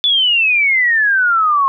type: exponential sweep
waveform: sine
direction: down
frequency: 3494 to 1071 Hz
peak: -10 dBFS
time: 0.04-1.68 s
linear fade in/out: 0 ms
effects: none